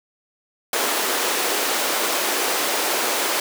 pink high-pass noise, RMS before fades -22 dBFS, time 0.73-3.4 s, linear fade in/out 2 ms, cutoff 340 Hz, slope 24 dB/octave, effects none

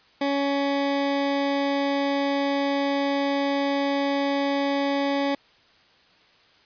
20% pulse tone, 280 Hz, C#4, 18 cents sharp, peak -17 dBFS, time 0.21-5.35 s, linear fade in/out 5 ms, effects white hiss -57 dBFS RMS until 6.65 s + resampled to 11025 Hz

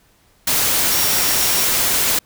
sine tone in noise, 5588 Hz, F8, in tune, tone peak -25 dBFS, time 0.91-1.65 s, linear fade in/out 5 ms, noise white, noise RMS -17 dBFS, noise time 0.47-2.19 s, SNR -11 dB, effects pink hiss -56 dBFS RMS until 2.25 s

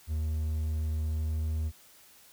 triangle tone with pitch glide, 77.78 to 78.46 Hz, D#2 to D#2, 0 to +15 cents, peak -26 dBFS, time 0.07-1.72 s, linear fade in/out 50 ms, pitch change +15 cents, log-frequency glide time 0.99-1.46 s, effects white hiss -57 dBFS RMS until 2.32 s

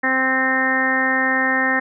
harmonic tone, 261.6 Hz, C4, in tune, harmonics 1 / 2 / 3 / 4 / 5 / 6 / 7 / 8, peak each -24 / -27 / -26 / -28 / -28 / -28 / -18 / -30 dBFS, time 0.03-1.8 s, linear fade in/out 10 ms, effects none

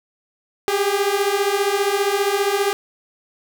sawtooth beating tone pair, 392.8 / 407.8 Hz, G4 / G#4, +4 / -32 cents, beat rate 15 Hz, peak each -17 / -16 dBFS, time 0.68-2.73 s, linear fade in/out 0 ms, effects none

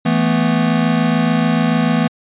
square chord, E suspended fourth, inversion none, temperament equal, 164.81 / 220 / 246.9 Hz, E3 / A3 / B3, 0 / 0 / 0 cents, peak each -18 dBFS, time 0.05-2.08 s, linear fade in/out 10 ms, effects resampled to 8000 Hz

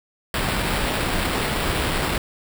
pink noise with sample-and-hold, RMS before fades -23 dBFS, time 0.34-2.18 s, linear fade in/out 2 ms, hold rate 6300 Hz, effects none

